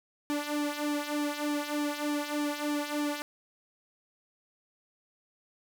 sawtooth tone with flanger, 294.1 Hz, D4, 3 cents sharp, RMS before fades -32 dBFS, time 0.3-3.22 s, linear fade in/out 0 ms, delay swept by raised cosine 1.9 to 3.3 ms, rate 3.3 Hz, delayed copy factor -0.8, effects none

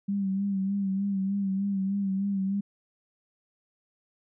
sine tone with vibrato, 196 Hz, G3, in tune, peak -25 dBFS, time 0.08-2.61 s, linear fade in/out 10 ms, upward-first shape sine, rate 3.3 Hz, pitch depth 45 cents each way, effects none

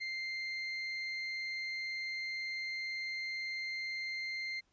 35% pulse tone, 2094 Hz, C7, 1 cent sharp, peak -35 dBFS, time 0-4.61 s, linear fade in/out 20 ms, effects pink hiss -75 dBFS RMS until 4.72 s + resampled to 16000 Hz

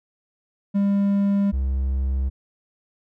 triangle tone pair in turn, 200 / 66.47 Hz, G3 / C2, +35 / +28 cents, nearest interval octave + perfect fifth, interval 1907 cents, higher first, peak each -15 / -18 dBFS, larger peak first, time 0.74-1.52 / 1.52-2.3 s, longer neither, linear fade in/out 20 ms, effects none

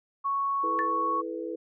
sine tone, 1108.7 Hz, C#6, in tune, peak -25 dBFS, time 0.24-1.22 s, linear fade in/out 20 ms
sine chord, E suspended fourth, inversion none, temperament equal with one note detuned, 329.6 / 430.9 / 493.9 Hz, E4 / A4 / B4, 0 / -36 / 0 cents, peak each -35 / -37 / -36 dBFS, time 0.63-1.56 s, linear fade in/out 10 ms
sine tone with exponential decay, 1756 Hz, A6, 4 cents flat, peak -26 dBFS, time 0.79-0.92 s, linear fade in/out 0 ms, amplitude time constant 28 ms
effects none

